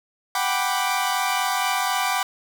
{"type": "chord", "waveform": "sawtooth", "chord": "G major seventh", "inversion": "third", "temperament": "equal", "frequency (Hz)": [740, 784, 987.8, 1174.7], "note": ["F#5", "G5", "B5", "D6"], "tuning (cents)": [0, 0, 0, 0], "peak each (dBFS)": -23, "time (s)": [0.35, 2.23], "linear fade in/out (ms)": 2, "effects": []}